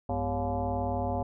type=tone with frequency modulation; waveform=sine; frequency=401.8 Hz; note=G4; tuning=43 cents sharp; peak=-27 dBFS; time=0.09-1.23 s; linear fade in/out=5 ms; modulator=153 Hz; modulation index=2.9; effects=none